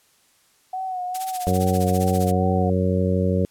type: tone with vibrato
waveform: sine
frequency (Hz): 740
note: F#5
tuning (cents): 0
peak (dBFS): -25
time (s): 0.73-2.7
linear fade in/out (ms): 5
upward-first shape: sine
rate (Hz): 2.4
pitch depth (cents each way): 43
type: noise with tremolo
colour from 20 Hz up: blue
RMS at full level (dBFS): -29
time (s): 1.14-2.32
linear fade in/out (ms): 10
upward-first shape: sine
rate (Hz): 15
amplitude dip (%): 85
type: harmonic tone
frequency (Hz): 92.5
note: F#2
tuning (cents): 0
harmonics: 1 / 2 / 3 / 4 / 5 / 6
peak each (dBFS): -22 / -22 / -30 / -29 / -26 / -27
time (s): 1.47-3.45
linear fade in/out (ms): 0
effects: white hiss -60 dBFS RMS until 3.5 s + low-pass 12000 Hz 12 dB/octave